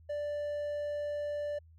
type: tone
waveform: triangle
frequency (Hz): 587.3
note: D5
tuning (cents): 0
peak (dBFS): -31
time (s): 0.09-1.59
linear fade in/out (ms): 10
effects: added 81 Hz sine -55 dBFS peak until 1.78 s